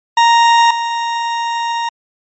40% pulse tone pair in turn, 932.3 / 932.3 Hz, A#5 / A#5, 0 / 0 cents, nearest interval unison, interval 0 cents, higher neither, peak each -6 / -15 dBFS, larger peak first, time 0.17-0.71 / 0.71-1.89 s, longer second, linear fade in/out 5 ms, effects low-pass 6000 Hz 12 dB/octave + MP3 32 kbps

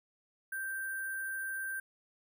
sine tone with sample-and-hold, 1568 Hz, G6, in tune, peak -35 dBFS, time 0.52-1.8 s, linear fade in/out 5 ms, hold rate 11025 Hz, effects none

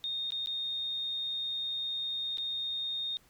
sine tone with dropouts, 3685 Hz, A#7, 21 cents flat, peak -32 dBFS, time 0.04-3.17 s, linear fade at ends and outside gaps 0 ms, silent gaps 0.305-0.321 / 0.46-0.472 / 2.372-2.383 s, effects pink hiss -64 dBFS RMS until 3.29 s

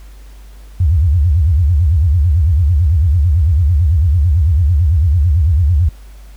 sine tone with vibrato, 79.8 Hz, D#2, 44 cents sharp, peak -8 dBFS, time 0.8-5.89 s, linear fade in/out 5 ms, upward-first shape sine, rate 9 Hz, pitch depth 270 cents each way, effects added 50 Hz sine -33 dBFS peak until 6.36 s + pink hiss -48 dBFS RMS until 6.36 s

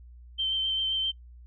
sine tone with vibrato, 3112 Hz, G7, 13 cents flat, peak -25 dBFS, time 0.38-1.12 s, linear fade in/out 20 ms, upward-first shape sine, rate 7.6 Hz, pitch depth 16 cents each way, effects noise-tail reverb RT60 0.1 s tail -24 dB re dry + added 60 Hz sine -46 dBFS peak until 1.46 s

